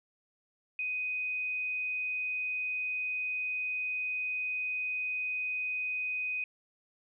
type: tone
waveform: sine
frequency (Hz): 2500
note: D#7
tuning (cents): +8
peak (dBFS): -31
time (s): 0.79-6.44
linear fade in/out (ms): 2
effects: none